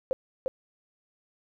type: tone with echo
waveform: sine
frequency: 523.3 Hz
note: C5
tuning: in tune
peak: -23 dBFS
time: 0.11-0.13 s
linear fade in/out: 0 ms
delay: 350 ms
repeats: 1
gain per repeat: -2 dB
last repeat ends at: 0.48 s
effects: none